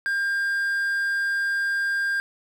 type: tone with quantisation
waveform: triangle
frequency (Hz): 1600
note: G6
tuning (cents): +35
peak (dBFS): -20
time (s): 0.06-2.2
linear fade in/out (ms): 0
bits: 8
effects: none